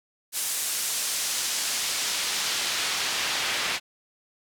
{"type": "noise with band-pass filter sweep", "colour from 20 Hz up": "pink", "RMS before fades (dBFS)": -28, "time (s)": [0.32, 3.8], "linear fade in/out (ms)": 50, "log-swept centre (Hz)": [10000, 2800], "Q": 0.75, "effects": []}